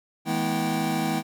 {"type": "tone cluster", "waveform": "square", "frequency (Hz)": [161.9, 212.5, 244.7, 323.9, 776], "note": ["E3", "G#3", "B3", "E4", "G5"], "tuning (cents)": [-31, 40, -16, -30, -18], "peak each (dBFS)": -31, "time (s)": [0.25, 1.23], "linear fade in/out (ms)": 50, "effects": []}